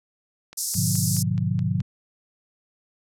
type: click train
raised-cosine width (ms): 0.2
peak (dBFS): -25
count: 7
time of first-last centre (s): 0.53-1.804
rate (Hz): 4.71
type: band-pass noise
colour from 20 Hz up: pink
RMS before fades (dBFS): -28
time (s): 0.57-1.23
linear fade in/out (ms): 10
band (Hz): 5100 to 13000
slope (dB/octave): 48
type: chord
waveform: sine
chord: G# diminished seventh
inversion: none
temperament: just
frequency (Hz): 103.83 / 124.59 / 149.51 / 179.41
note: G#2 / B2 / D3 / F3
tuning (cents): 0 / +16 / +31 / +47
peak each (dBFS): -26 / -27 / -27 / -26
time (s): 0.75-1.82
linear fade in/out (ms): 10
effects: none